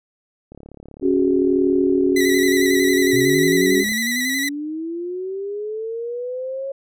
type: click train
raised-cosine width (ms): 2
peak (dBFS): -26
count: 122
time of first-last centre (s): 0.52-3.919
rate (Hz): 35.6
type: chord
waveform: sine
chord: C# suspended fourth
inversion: none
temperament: equal with one note detuned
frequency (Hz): 277.2 / 370 / 411.2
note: C#4 / F#4 / G#4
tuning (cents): 0 / 0 / -17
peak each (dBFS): -18 / -17 / -23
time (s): 1.01-3.85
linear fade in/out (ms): 50
type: tone with vibrato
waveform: sawtooth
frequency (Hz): 1975.5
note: B6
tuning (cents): 0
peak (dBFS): -17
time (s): 2.16-4.49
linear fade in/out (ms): 5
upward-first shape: square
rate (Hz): 11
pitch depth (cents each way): 38
type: linear sweep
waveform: sine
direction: up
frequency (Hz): 122.4 to 550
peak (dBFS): -24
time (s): 3.13-6.72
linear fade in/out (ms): 5
effects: none